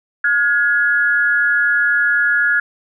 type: tone pair together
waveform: sine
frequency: 1433 / 1683 Hz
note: F6 / G#6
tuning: +44 / +23 cents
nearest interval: minor third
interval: 279 cents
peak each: -15 dBFS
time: 0.24-2.6 s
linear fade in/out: 5 ms
effects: none